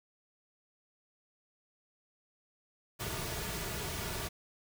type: noise with comb filter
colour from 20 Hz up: pink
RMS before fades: -38 dBFS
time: 2.99-4.29 s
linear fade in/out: 20 ms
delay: 3.8 ms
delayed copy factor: -0.55
effects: none